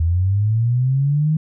sine linear sweep, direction up, 79.6 to 158.5 Hz, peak -14 dBFS, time 0-1.37 s, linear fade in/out 5 ms, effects none

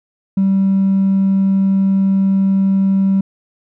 sine tone with hard clipping, 193.7 Hz, G3, 20 cents flat, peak -11 dBFS, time 0.37-3.21 s, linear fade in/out 5 ms, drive 1 dB, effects none

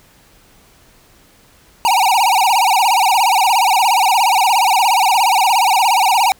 square tone with vibrato, 847 Hz, G#5, 34 cents sharp, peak -11 dBFS, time 1.85-6.32 s, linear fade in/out 0 ms, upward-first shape sine, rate 17 Hz, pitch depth 230 cents each way, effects pink hiss -49 dBFS RMS until 6.39 s

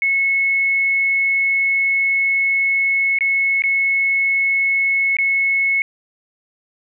sine tone with dropouts, 2192 Hz, C#7, 20 cents flat, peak -14 dBFS, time 0.02-5.82 s, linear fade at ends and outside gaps 1 ms, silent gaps 3.187-3.208 / 3.621-3.638 / 5.168-5.186 s, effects none

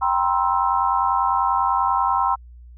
sine chord, C dominant seventh, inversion second, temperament equal with one note detuned, 784 / 956.3 / 1046.5 / 1318.5 Hz, G5 / Bb5 / C6 / E6, 0 / +44 / 0 / 0 cents, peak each -23 / -22 / -21 / -25 dBFS, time 0.01-2.36 s, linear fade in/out 20 ms, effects added 60 Hz sine -40 dBFS peak until 2.77 s

